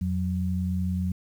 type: tone pair together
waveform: sine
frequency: 86.6 / 183.5 Hz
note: F2 / F#3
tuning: -14 / -14 cents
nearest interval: octave + minor second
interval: 1300 cents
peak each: -27 dBFS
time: 0.01-1.12 s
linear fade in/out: 5 ms
effects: 9-bit